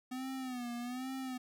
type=tone with vibrato; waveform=square; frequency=251.2 Hz; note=B3; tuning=30 cents sharp; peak=-39 dBFS; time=0.11-1.38 s; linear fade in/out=10 ms; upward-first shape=sine; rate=1.2 Hz; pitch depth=91 cents each way; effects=none